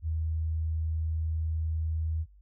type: tone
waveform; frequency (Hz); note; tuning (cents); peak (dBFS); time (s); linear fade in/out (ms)
sine; 79.9; D#2; +47; -27; 0.02-2.26; 50
effects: added 50 Hz sine -53 dBFS peak until 2.41 s